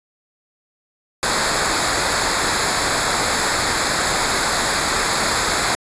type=noise with comb filter; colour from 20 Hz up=pink; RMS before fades=-19 dBFS; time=1.23-5.75 s; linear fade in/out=0 ms; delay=0.34 ms; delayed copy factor=-0.75; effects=resampled to 22050 Hz